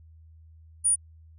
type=tone; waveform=sine; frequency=9500 Hz; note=D9; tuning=19 cents sharp; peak=-19 dBFS; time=0.84-0.96 s; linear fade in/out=20 ms; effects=added 80 Hz sine -49 dBFS peak until 1.38 s